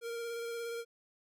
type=tone with vibrato; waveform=square; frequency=466.2 Hz; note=A#4; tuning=in tune; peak=-38 dBFS; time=0.01-0.85 s; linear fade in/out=50 ms; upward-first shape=square; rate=17 Hz; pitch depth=13 cents each way; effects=none